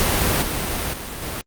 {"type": "noise with level steps", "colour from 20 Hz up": "pink", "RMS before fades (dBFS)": [-19, -24, -31, -28], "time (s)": [0, 1.41], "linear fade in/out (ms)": 0, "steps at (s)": [0.42, 0.93, 1.22], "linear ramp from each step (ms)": 5, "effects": ["Opus 48 kbps"]}